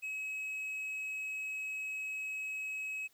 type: tone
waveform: triangle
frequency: 2560 Hz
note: D#7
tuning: 49 cents sharp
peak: -35 dBFS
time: 0.02-3.08 s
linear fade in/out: 20 ms
effects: white hiss -69 dBFS RMS until 3.13 s + high-pass 80 Hz 12 dB/octave